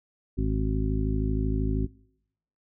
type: harmonic tone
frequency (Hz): 52.9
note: G#1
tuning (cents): +33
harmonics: 1 / 2 / 3 / 4 / 5 / 7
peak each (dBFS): -26 / -30 / -34 / -35 / -31 / -35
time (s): 0.37-1.87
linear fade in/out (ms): 20
effects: noise-tail reverb RT60 0.8 s tail -24 dB re dry